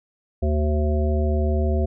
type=harmonic tone with a mistuned harmonic; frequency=75.6 Hz; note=D#2; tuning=49 cents flat; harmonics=1 / 3 / 5 / 7 / 9; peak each=-19 / -28 / -28 / -32 / -30 dBFS; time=0.42-1.86 s; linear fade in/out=10 ms; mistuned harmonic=9; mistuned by=-32 cents; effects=none